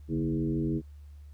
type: tone with frequency modulation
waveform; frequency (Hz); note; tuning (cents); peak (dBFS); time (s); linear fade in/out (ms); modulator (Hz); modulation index
sine; 233.1; A#3; 0; -26; 0.08-0.82; 50; 86.2; 1.6
effects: added 73 Hz sine -45 dBFS peak until 1.33 s + pink hiss -70 dBFS RMS until 1.33 s